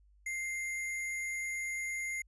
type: tone with sample-and-hold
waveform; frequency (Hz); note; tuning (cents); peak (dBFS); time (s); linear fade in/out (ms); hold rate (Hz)
sine; 2097; C7; +3; -34; 0.26-2.22; 5; 8820
effects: added 50 Hz sine -61 dBFS peak until 2.27 s + resampled to 24000 Hz